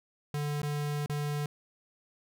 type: tone with dropouts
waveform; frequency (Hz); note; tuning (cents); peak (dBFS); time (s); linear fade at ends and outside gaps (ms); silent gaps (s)
square; 146.83; D3; 0; -31; 0.34-1.46; 2; 0.618-0.63 / 1.061-1.096
effects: none